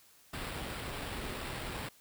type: noise with sample-and-hold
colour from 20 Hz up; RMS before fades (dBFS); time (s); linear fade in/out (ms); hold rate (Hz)
pink; -40; 0.33-1.89; 5; 6300
effects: white hiss -62 dBFS RMS until 2 s